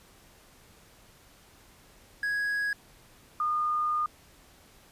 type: tone pair in turn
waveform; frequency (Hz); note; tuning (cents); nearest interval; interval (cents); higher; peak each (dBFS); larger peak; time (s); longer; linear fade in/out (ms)
triangle / sine; 1661.2 / 1219.7; G#6 / D#6; 0 / -35; perfect fourth; 535; first; -25; neither; 2.23-2.73 / 3.4-4.06; second; 2
effects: pink hiss -57 dBFS RMS until 4.91 s + resampled to 32000 Hz